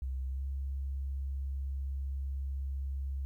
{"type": "tone with pitch glide", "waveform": "sine", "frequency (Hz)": [65.41, 67.87], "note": ["C2", "C#2"], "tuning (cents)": [0, -36], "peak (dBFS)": -33, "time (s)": [0.02, 3.25], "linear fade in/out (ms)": 0, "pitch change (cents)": 64, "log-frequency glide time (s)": [0.28, 0.43], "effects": ["12-bit"]}